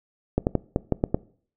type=clicks; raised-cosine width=2 ms; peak=-7 dBFS; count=7; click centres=0.38 / 0.469 / 0.553 / 0.761 / 0.923 / 1.039 / 1.145 s; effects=noise-tail reverb RT60 0.5 s tail -21 dB re dry